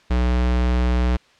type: tone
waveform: square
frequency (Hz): 61.4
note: B1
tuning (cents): -9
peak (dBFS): -17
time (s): 0.1-1.17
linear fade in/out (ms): 10
effects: white hiss -54 dBFS RMS until 1.39 s + low-pass 4000 Hz 12 dB/octave